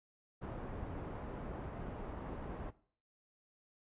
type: low-pass noise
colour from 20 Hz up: pink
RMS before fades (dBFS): -44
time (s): 0.41-2.71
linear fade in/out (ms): 20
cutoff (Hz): 980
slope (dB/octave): 12
effects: noise-tail reverb RT60 0.5 s tail -18 dB re dry + resampled to 8000 Hz